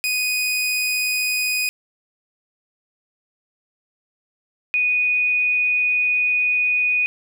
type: tone pair in turn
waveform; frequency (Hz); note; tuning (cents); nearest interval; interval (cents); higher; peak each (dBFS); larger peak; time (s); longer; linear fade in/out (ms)
sawtooth / sine; 2489 / 2477; D#7 / D#7; 0 / -8; unison; 8; first; -16; neither; 0.04-1.69 / 4.74-7.06; second; 0
effects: none